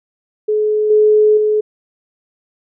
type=tone with level steps; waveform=sine; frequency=426 Hz; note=G#4; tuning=44 cents sharp; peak=-12 / -7 / -11 dBFS; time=0.48-1.61 s; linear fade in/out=10 ms; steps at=0.9 / 1.37 s; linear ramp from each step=5 ms; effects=none